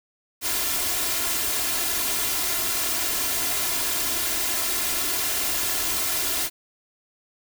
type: noise with comb filter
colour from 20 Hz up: white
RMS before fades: -25 dBFS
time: 0.41-6.5 s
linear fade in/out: 50 ms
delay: 2.9 ms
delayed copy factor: +0.65
effects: none